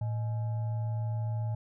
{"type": "tone with frequency modulation", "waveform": "sine", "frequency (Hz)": 111.6, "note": "A2", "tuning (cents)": 25, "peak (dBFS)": -29, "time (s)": [0.01, 1.55], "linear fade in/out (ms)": 5, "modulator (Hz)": 730, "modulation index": 0.24, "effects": []}